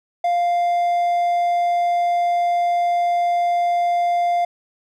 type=tone; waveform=triangle; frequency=698.5 Hz; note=F5; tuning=in tune; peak=-14 dBFS; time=0.24-4.45 s; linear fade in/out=5 ms; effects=none